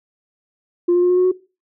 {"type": "tone with pitch steps", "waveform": "sine", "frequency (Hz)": [350, 353.7, 357.4, 361.1, 364.9, 368.7], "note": ["F4", "F4", "F4", "F#4", "F#4", "F#4"], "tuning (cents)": [4, 22, 40, -42, -24, -6], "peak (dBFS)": -10, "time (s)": [0.88, 1.318], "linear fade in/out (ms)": 10, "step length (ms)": 73, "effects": ["noise-tail reverb RT60 0.3 s tail -19 dB re dry", "tanh soft clip ceiling -9 dBFS"]}